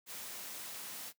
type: noise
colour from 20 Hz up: white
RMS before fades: -45 dBFS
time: 0.06-1.13 s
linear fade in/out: 50 ms
effects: noise-tail reverb RT60 0.1 s tail -17 dB re dry + high-pass 150 Hz 12 dB/octave